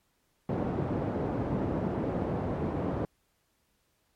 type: band-pass noise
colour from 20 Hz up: pink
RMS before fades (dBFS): -31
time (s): 0.49-3.05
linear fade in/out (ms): 0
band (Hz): 110 to 620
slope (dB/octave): 12
effects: pink hiss -73 dBFS RMS until 4.15 s + MP3 64 kbps